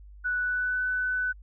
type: tone with pitch glide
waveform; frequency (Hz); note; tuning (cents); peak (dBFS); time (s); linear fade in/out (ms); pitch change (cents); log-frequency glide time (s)
sine; 1480 to 1500.7; F#6 to F#6; 0 to +24; -25; 0.24-1.33; 20; +24; 0.38-0.82
effects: added 50 Hz sine -45 dBFS peak until 1.42 s